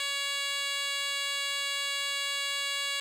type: tone with band-pass filter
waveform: 10% pulse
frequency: 562 Hz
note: C#5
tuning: 24 cents sharp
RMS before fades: -32 dBFS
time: 0-3 s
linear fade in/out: 2 ms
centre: 4500 Hz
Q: 1
effects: none